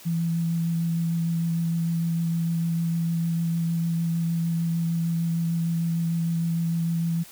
sine tone with vibrato, 166.8 Hz, E3, 21 cents sharp, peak -22 dBFS, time 0.05-7.24 s, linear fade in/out 20 ms, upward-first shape sine, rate 6.6 Hz, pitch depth 12 cents each way, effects white hiss -47 dBFS RMS until 7.31 s

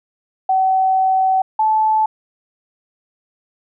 sine tone pair in turn, 759 / 870.1 Hz, F#5 / A5, +44 / -20 cents, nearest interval major second, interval 236 cents, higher second, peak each -12 dBFS, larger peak neither, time 0.49-1.42 / 1.59-2.06 s, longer first, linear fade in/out 5 ms, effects none

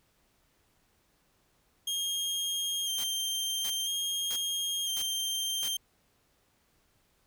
sawtooth tone with vibrato, 3197 Hz, G7, 33 cents sharp, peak -27 dBFS, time 1.87-5.77 s, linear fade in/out 5 ms, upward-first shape square, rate 0.5 Hz, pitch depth 22 cents each way
white noise bursts, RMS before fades -40 dBFS, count 5, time 2.98-5.685 s, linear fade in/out 5 ms, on 61 ms, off 600 ms
effects pink hiss -70 dBFS RMS until 7.26 s

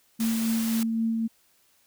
sine tone with tremolo, 226 Hz, A3, 47 cents sharp, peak -22 dBFS, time 0.19-1.28 s, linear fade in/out 20 ms, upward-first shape sine, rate 3.8 Hz, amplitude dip 25%
white noise, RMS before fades -35 dBFS, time 0.2-0.83 s, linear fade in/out 0 ms
effects white hiss -64 dBFS RMS until 1.86 s

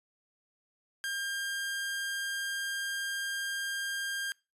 sawtooth tone, 1603 Hz, G6, 38 cents sharp, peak -29 dBFS, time 1.04-4.32 s, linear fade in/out 0 ms, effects noise-tail reverb RT60 0.3 s tail -26 dB re dry + resampled to 32000 Hz

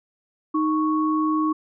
sine tone pair together, 311.1 / 1108.6 Hz, D#4 / C#6, 0 / 0 cents, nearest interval octave + minor seventh, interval 2200 cents, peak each -20 / -24 dBFS, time 0.54-1.53 s, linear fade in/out 10 ms, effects none

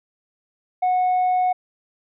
sine tone with tanh clipping, 733 Hz, F#5, 16 cents flat, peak -17 dBFS, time 0.82-1.53 s, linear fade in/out 10 ms, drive 1 dB, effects none

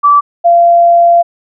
sine tone pair in turn, 1158 / 687.3 Hz, D6 / F5, -25 / -28 cents, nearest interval major sixth, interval 903 cents, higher first, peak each -3 dBFS, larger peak neither, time 0.03-0.21 / 0.44-1.23 s, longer second, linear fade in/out 20 ms, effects none

